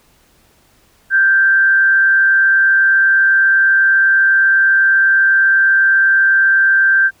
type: tone with frequency modulation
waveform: sine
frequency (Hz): 1568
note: G6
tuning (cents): 0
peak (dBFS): -8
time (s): 1.1-7.11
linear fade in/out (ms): 50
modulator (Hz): 146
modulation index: 0.28
effects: pink hiss -53 dBFS RMS until 7.2 s